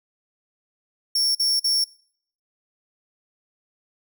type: tone bursts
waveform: 40% pulse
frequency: 5470 Hz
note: F8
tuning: 37 cents flat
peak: -18 dBFS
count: 3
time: 1.15-1.842 s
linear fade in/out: 5 ms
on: 200 ms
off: 46 ms
effects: noise-tail reverb RT60 0.6 s tail -22 dB re dry